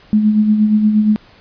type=tone with tremolo; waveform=sine; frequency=212.9 Hz; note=G#3; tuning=43 cents sharp; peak=-7 dBFS; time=0.13-1.16 s; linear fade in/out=0 ms; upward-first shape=sine; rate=8.5 Hz; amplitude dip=50%; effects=pink hiss -46 dBFS RMS until 1.4 s + resampled to 11025 Hz